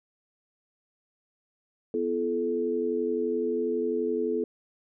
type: tone cluster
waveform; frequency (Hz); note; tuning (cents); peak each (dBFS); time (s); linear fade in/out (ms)
sine; 248.8 / 339.8 / 431.7; B3 / F4 / A4; +13 / -47 / -33; -32 / -31 / -27; 1.94-4.44; 2
effects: none